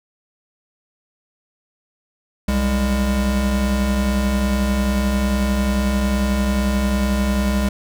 square tone pair together, 63.8 / 202.6 Hz, C2 / G#3, -43 / -43 cents, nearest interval octave + minor sixth, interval 2000 cents, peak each -20 dBFS, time 2.48-7.69 s, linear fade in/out 5 ms, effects none

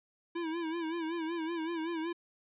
square tone with vibrato, 329.6 Hz, E4, in tune, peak -34 dBFS, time 0.35-2.13 s, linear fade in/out 10 ms, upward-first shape sine, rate 5.3 Hz, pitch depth 82 cents each way, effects resampled to 8000 Hz

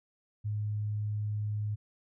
sine tone, 105.2 Hz, G#2, 23 cents sharp, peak -30 dBFS, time 0.44-1.76 s, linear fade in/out 20 ms, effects none

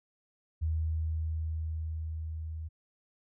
sine tone with level ramp, 79.6 Hz, D#2, 40 cents sharp, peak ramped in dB -27 to -36 dBFS, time 0.61-2.69 s, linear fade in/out 20 ms, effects none

